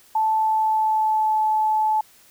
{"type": "tone with pitch glide", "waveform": "sine", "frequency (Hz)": [876, 865.4], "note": ["A5", "A5"], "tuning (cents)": [-8, -29], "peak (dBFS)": -17, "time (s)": [0.15, 2.01], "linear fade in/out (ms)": 5, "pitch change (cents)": -21, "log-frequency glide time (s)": [0.37, 1.42], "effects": ["white hiss -53 dBFS RMS until 2.3 s"]}